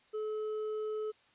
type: tone with hard clipping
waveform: sine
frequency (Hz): 430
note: A4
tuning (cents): -40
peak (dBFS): -35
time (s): 0.13-1.12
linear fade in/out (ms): 20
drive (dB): 4
effects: white hiss -66 dBFS RMS until 1.34 s + resampled to 8000 Hz